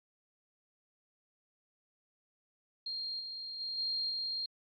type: tone with level steps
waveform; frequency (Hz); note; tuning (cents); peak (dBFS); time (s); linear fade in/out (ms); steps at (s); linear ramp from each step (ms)
sine; 4214; C8; +12; -36 / -40 / -36 / -32 / -34; 2.86-4.46; 5; 3.19 / 3.59 / 3.77 / 4.09; 20
effects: AAC 32 kbps